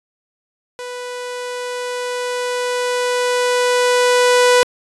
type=tone with level ramp; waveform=sawtooth; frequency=493.9 Hz; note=B4; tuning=in tune; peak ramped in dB=-23 to -5 dBFS; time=0.79-4.63 s; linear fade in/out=0 ms; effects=resampled to 24000 Hz